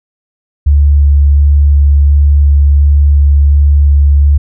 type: tone with vibrato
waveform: sine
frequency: 71.7 Hz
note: D2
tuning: 41 cents flat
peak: -3 dBFS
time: 0.66-4.38 s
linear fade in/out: 10 ms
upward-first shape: square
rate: 1.4 Hz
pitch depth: 8 cents each way
effects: none